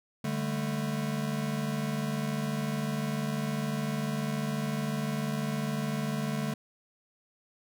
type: chord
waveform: square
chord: D suspended fourth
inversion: none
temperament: equal with one note detuned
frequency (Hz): 146.83 / 200 / 220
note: D3 / G3 / A3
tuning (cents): 0 / +35 / 0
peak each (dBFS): -34 / -37 / -34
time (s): 0.24-6.54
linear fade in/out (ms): 5
effects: none